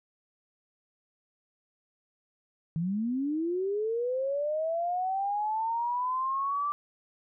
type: linear sweep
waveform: sine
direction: up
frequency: 156.3 to 1174.7 Hz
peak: -27 dBFS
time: 2.76-6.72 s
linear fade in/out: 0 ms
effects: none